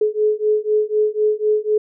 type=beating tone pair; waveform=sine; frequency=424.1 / 428.1 Hz; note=G#4 / A4; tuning=+36 / -47 cents; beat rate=4 Hz; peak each=-18 dBFS; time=0.01-1.78 s; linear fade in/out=5 ms; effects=none